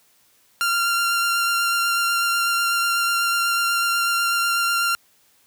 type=tone with vibrato; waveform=sawtooth; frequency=1385 Hz; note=F6; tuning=15 cents flat; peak=-15 dBFS; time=0.61-4.95 s; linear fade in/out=0 ms; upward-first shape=triangle; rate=8.1 Hz; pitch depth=15 cents each way; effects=white hiss -59 dBFS RMS until 5.46 s + high-pass 60 Hz 12 dB/octave